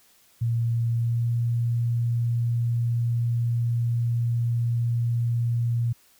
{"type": "tone with pitch glide", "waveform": "sine", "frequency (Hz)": [116.54, 118.03], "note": ["A#2", "A#2"], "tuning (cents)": [0, 22], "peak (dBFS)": -21, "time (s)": [0.41, 5.93], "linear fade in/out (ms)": 10, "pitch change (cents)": 22, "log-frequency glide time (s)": [0.91, 1.31], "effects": ["white hiss -59 dBFS RMS until 6.19 s"]}